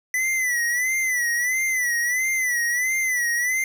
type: tone with vibrato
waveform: square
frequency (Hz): 1986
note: B6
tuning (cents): +9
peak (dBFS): -21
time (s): 0.14-3.64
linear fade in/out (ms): 2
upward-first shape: sine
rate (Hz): 1.5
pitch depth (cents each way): 96
effects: 8-bit